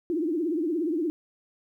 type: tone with vibrato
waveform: sine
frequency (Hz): 325.9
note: E4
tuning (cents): -20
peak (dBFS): -24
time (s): 0.1-1.1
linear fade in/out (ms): 0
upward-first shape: triangle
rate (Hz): 17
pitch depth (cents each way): 200
effects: 11-bit